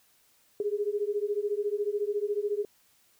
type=beating tone pair; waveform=sine; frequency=405.8 / 419.8 Hz; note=G#4 / G#4; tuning=-40 / +19 cents; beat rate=14 Hz; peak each=-30 dBFS; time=0.6-2.65 s; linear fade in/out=2 ms; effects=white hiss -65 dBFS RMS until 3.19 s